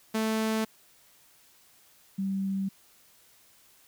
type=tone pair in turn; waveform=sawtooth / sine; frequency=220 / 193.97 Hz; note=A3 / G3; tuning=0 / -18 cents; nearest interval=major second; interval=218 cents; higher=first; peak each=-22 / -27 dBFS; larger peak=first; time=0.14-0.65 / 2.18-2.69 s; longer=neither; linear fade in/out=10 ms; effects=white hiss -60 dBFS RMS until 3.87 s